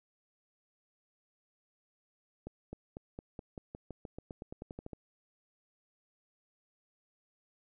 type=accelerating click train; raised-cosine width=2 ms; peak=-29 dBFS; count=18; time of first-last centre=2.47-4.932 s; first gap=260 ms; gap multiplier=0.92; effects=none